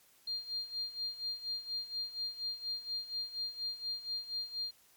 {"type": "tone with tremolo", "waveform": "sine", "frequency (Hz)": 4200, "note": "C8", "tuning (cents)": 6, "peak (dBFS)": -33, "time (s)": [0.27, 4.71], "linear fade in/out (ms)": 5, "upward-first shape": "sine", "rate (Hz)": 4.2, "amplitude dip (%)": 80, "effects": ["white hiss -65 dBFS RMS until 4.96 s", "MP3 96 kbps"]}